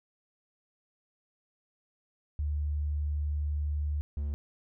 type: tone pair in turn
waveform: sine / triangle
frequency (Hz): 74 / 72.31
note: D2 / D2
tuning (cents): +14 / -26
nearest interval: unison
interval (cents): 40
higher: first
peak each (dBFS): -28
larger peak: neither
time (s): 2.39-4.01 / 4.17-4.34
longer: first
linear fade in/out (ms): 0
effects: none